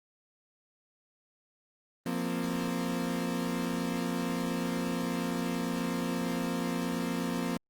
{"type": "chord", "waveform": "35% pulse", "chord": "F suspended fourth", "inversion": "none", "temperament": "equal", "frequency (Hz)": [174.61, 233.1, 261.6], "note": ["F3", "Bb3", "C4"], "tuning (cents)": [0, 0, 0], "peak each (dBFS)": -33, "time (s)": [2.06, 7.57], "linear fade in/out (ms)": 2, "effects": ["Opus 24 kbps"]}